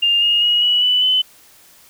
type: tone with pitch steps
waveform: sine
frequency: 2807 / 2849 / 2893 / 2936 / 2981 / 3026 Hz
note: F7 / F7 / F#7 / F#7 / F#7 / F#7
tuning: +8 / +34 / -40 / -14 / +12 / +38 cents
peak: -12 dBFS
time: 0.02-1.22 s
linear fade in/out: 10 ms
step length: 200 ms
effects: white hiss -48 dBFS RMS until 1.89 s